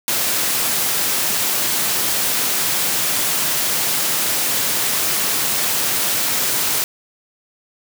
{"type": "high-pass noise", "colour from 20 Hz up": "white", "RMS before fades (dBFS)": -19, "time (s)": [0.08, 6.84], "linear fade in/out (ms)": 0, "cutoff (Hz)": 100, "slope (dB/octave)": 48, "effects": []}